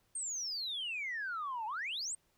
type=exponential two-way sweep; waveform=sine; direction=down then up; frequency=8750 to 839 to 8750 Hz; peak=-35 dBFS; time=0.15-2.15 s; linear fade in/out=5 ms; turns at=1.66 s; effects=tanh soft clip ceiling -32 dBFS + pink hiss -74 dBFS RMS until 2.37 s